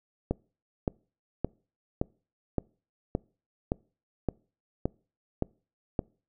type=click train; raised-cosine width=2 ms; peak=-13 dBFS; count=11; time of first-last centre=0.31-5.992 s; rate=1.76 Hz; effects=noise-tail reverb RT60 0.4 s tail -26 dB re dry